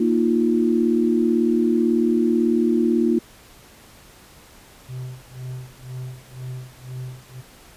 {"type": "chord", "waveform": "sine", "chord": "Bb suspended fourth", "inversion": "none", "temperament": "equal", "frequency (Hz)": [233.1, 311.1, 349.2], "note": ["Bb3", "Eb4", "F4"], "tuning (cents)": [0, 0, 0], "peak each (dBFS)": [-19, -22, -20], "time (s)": [0, 3.19], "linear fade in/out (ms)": 5}
{"type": "tone with tremolo", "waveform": "triangle", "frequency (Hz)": 127.6, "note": "C3", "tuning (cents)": -43, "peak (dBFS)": -26, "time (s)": [4.88, 7.42], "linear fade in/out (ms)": 20, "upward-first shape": "sine", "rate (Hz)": 2, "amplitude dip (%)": 95}
{"effects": ["pink hiss -48 dBFS RMS until 7.76 s", "resampled to 32000 Hz"]}